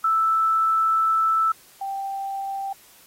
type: tone pair in turn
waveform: sine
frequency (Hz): 1318.5 / 784.4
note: E6 / G5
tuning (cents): 0 / +1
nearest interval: major sixth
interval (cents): 899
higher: first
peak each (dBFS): -17 / -26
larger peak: first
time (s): 0.04-1.52 / 1.81-2.73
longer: first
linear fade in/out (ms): 5
effects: white hiss -52 dBFS RMS until 3.06 s + AAC 48 kbps

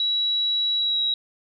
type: tone with pitch glide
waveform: sine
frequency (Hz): 3900 to 3860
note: B7 to B7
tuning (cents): -23 to -40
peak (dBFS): -20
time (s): 0-1.14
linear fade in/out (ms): 2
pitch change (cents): -17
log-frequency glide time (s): 0.77-1.01
effects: none

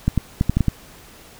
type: clicks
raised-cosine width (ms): 5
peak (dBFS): -4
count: 7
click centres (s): 0.08 / 0.177 / 0.411 / 0.496 / 0.57 / 0.607 / 0.683
effects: pink hiss -45 dBFS RMS until 1.39 s

